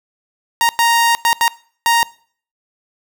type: tone bursts at uneven times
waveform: sawtooth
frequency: 932.3 Hz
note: A#5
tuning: in tune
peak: -7 dBFS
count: 5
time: 0.61-0.69 / 0.79-1.15 / 1.25-1.33 / 1.41-1.48 / 1.86-2.03 s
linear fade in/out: 0 ms
effects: noise-tail reverb RT60 0.5 s tail -22 dB re dry